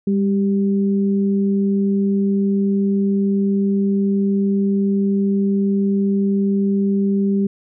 sine tone pair together, 199.37 / 392 Hz, G3 / G4, +30 / 0 cents, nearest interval octave, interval 1170 cents, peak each -15 / -23 dBFS, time 0.07-7.47 s, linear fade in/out 5 ms, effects none

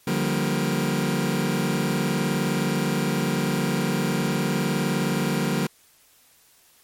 sawtooth chord, G minor seventh, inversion second, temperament just, 147 / 176.4 / 196 / 235.2 Hz, D3 / F3 / G3 / Bb3, +2 / +18 / 0 / +16 cents, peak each -23 dBFS, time 0.07-5.67 s, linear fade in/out 5 ms, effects white hiss -57 dBFS RMS until 6.83 s + MP3 64 kbps

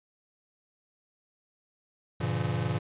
square chord, G diminished seventh, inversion none, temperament just, 98 / 117.6 / 141.12 / 169.34 Hz, G2 / Bb2 / Db3 / Fb3, 0 / +16 / +31 / +47 cents, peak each -35 / -32 / -34 / -35 dBFS, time 2.2-2.79 s, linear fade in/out 10 ms, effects resampled to 8000 Hz

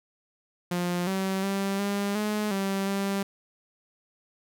sawtooth tone with pitch steps, 176.6 / 191.4 / 196.3 / 201.1 / 211.2 / 195 / 197.2 Hz, F3 / G3 / G3 / G3 / G#3 / G3 / G3, +20 / -41 / +3 / +44 / +29 / -9 / +11 cents, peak -22 dBFS, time 0.71-3.23 s, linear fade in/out 5 ms, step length 360 ms, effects none

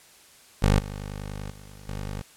15% pulse tone with level steps, 50.3 Hz, G1, 45 cents sharp, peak -11 / -27 / -38 / -25 dBFS, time 0.62-2.22 s, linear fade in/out 10 ms, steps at 0.79 / 1.5 / 1.88 s, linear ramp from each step 5 ms, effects white hiss -53 dBFS RMS until 2.36 s + low-pass 11000 Hz 12 dB/octave

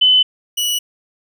sine / sawtooth tone pair in turn, 3022 / 2939 Hz, F#7 / F#7, +36 / -12 cents, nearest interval unison, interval 48 cents, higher first, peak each -8 / -13 dBFS, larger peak first, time 0.01-0.23 / 0.57-0.79 s, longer neither, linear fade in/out 10 ms, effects none

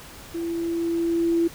sine tone with level ramp, 336 Hz, E4, 33 cents sharp, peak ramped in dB -26 to -17 dBFS, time 0.34-1.48 s, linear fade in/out 10 ms, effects pink hiss -43 dBFS RMS until 1.54 s

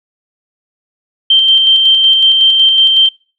sine tone with tremolo, 3136 Hz, G7, in tune, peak -4 dBFS, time 1.3-3.09 s, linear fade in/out 5 ms, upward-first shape square, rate 5.4 Hz, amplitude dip 30%, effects noise-tail reverb RT60 0.4 s tail -26 dB re dry

